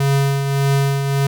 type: tone with tremolo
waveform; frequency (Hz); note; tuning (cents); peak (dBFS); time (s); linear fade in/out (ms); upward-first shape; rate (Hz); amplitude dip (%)
square; 138.59; C#3; 0; -13; 0-1.27; 5; triangle; 1.7; 50
effects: none